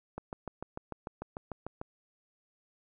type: click train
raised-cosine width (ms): 1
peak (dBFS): -24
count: 12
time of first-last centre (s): 0.18-1.814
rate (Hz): 6.73
effects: none